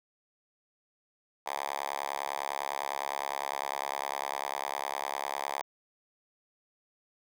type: tone with high-pass filter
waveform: 5% pulse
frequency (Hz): 69.9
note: C#2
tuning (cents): +15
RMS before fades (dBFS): -35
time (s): 1.46-5.62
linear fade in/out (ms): 5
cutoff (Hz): 880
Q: 2.3
effects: none